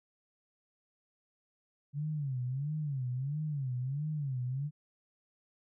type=tone with vibrato; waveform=sine; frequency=138.59 Hz; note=C#3; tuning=in tune; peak=-32 dBFS; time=1.93-4.71 s; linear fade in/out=50 ms; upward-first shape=sine; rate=1.5 Hz; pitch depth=190 cents each way; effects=none